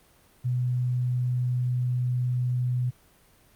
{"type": "tone", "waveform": "sine", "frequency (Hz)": 124.5, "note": "B2", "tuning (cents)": 14, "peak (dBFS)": -23, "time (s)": [0.44, 2.91], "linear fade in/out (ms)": 20, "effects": ["pink hiss -59 dBFS RMS until 3.55 s", "Opus 32 kbps"]}